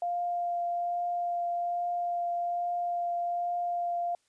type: tone with vibrato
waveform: sine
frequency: 698.5 Hz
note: F5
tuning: in tune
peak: -28 dBFS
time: 0.02-4.15 s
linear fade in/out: 2 ms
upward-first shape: triangle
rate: 1.2 Hz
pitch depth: 10 cents each way
effects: white hiss -72 dBFS RMS until 4.28 s + resampled to 22050 Hz